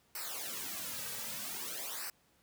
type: noise with flanger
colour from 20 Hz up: white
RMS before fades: -41 dBFS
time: 0.15-2.1 s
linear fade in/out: 2 ms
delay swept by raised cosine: 0.29 to 2.89 ms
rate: 0.52 Hz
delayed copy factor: -0.85
effects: pink hiss -70 dBFS RMS until 2.42 s + high-pass 60 Hz 12 dB/octave